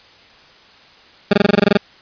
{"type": "tone bursts", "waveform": "20% pulse", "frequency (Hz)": 203, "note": "G#3", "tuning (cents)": -39, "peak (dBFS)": -3, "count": 11, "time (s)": [1.31, 1.773], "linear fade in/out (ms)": 5, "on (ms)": 23, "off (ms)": 21, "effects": ["white hiss -46 dBFS RMS until 2.01 s", "resampled to 11025 Hz"]}